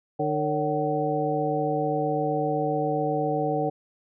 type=harmonic tone with a mistuned harmonic; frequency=151.3 Hz; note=D#3; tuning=48 cents flat; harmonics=1 / 2 / 3 / 4 / 5; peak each=-31 / -30 / -28 / -30 / -28 dBFS; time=0.19-3.7 s; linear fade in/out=10 ms; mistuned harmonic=4; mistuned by=-130 cents; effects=none